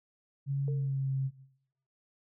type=tone with pitch glide; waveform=sine; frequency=138.59 to 134.26 Hz; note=C#3 to C3; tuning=0 to +45 cents; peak=-28 dBFS; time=0.46-1.31 s; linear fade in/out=50 ms; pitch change=-55 cents; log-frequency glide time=0.67-1.13 s
type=tone with exponential decay; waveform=sine; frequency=452.1 Hz; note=A4; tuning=47 cents sharp; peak=-37 dBFS; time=0.68-1.02 s; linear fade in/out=1 ms; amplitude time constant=72 ms
effects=noise-tail reverb RT60 0.8 s tail -18 dB re dry